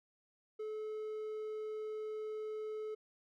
triangle tone, 431.1 Hz, A4, 35 cents flat, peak -37 dBFS, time 0.59-2.95 s, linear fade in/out 10 ms, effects none

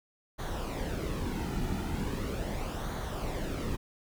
brown noise with flanger, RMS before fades -34 dBFS, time 0.38-3.77 s, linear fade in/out 20 ms, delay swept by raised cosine 0.38 to 1.88 ms, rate 0.39 Hz, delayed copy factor -0.55, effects none

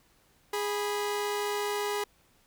sawtooth tone pair together, 413.1 / 983.7 Hz, G#4 / B5, -9 / -7 cents, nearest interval octave + minor third, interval 1502 cents, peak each -26 / -32 dBFS, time 0.53-2.04 s, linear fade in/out 5 ms, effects pink hiss -65 dBFS RMS until 2.46 s

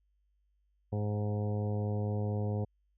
harmonic tone with a mistuned harmonic, 104.3 Hz, G#2, 8 cents sharp, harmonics 1 / 2 / 3 / 4 / 5 / 6 / 7 / 8 / 9, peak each -31 / -38 / -46 / -41 / -42 / -53 / -47 / -54 / -56 dBFS, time 0.92-2.65 s, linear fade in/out 10 ms, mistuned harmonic 6, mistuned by +17 cents, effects added 50 Hz sine -70 dBFS peak until 2.97 s

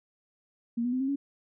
sine tone with pitch steps, 234.3 / 245 / 256.1 / 267.7 / 279.9 Hz, A#3 / B3 / C4 / C4 / C#4, +9 / -14 / -37 / +40 / +17 cents, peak -26 dBFS, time 0.77-1.16 s, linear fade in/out 10 ms, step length 78 ms, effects none

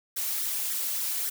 blue noise with flanger, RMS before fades -30 dBFS, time 0.16-1.3 s, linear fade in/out 10 ms, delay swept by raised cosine 0.52 to 4.02 ms, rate 3.6 Hz, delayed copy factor +0.75, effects none

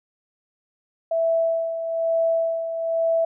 sine tone with tremolo, 659.3 Hz, E5, in tune, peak -17 dBFS, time 1.11-3.25 s, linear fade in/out 5 ms, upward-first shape sine, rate 1.1 Hz, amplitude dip 60%, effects none

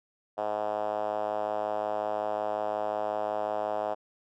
5% pulse tone with band-pass filter, 105.5 Hz, G#2, 28 cents sharp, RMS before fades -31 dBFS, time 0.37-3.95 s, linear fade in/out 20 ms, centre 660 Hz, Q 3.2, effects none

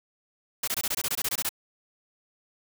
white noise bursts, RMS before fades -28 dBFS, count 13, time 0.63-1.492 s, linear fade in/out 5 ms, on 46 ms, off 22 ms, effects none

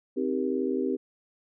sine chord, C minor seventh, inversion none, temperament just, 261.6 / 314 / 392.4 / 470.9 Hz, C4 / Eb4 / G4 / Bb4, 0 / +16 / +2 / +18 cents, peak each -29 / -33 / -29 / -34 dBFS, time 0.16-0.97 s, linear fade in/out 20 ms, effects none

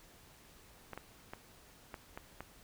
clicks, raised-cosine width 0.5 ms, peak -28 dBFS, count 6, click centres 0.933 / 0.976 / 1.335 / 1.942 / 2.175 / 2.406 s, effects pink hiss -60 dBFS RMS until 2.63 s

